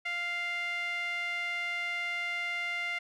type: tone with band-pass filter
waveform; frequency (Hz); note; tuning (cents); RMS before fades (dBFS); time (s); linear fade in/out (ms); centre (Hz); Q
sawtooth; 698; F5; -1; -34; 0.05-2.99; 10; 2200; 4.4
effects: none